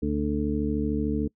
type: harmonic tone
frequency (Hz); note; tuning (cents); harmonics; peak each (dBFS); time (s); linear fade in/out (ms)
73.42; D2; 0; 1 / 2 / 3 / 4 / 6; -31 / -34 / -28 / -28 / -32; 0.02-1.28; 10
effects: noise-tail reverb RT60 0.1 s tail -25 dB re dry